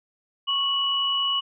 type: tone pair together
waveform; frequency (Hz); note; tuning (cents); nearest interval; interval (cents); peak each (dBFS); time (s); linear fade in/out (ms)
sine; 1103 / 2942; C#6 / F#7; -9 / -11; octave + perfect fourth; 1698; -28 / -22; 0.47-1.41; 20
effects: none